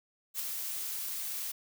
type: noise with ADSR envelope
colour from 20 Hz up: blue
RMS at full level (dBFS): -33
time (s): 0.34-1.52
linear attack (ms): 55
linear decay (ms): 10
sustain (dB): -4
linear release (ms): 9
effects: none